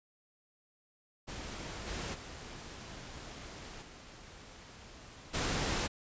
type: noise with level steps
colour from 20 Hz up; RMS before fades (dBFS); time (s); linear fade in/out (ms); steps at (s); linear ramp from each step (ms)
pink; -43 / -39 / -47 / -52 / -33; 1.27-5.88; 20; 1.86 / 2.13 / 3.81 / 5.33; 20
effects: resampled to 16000 Hz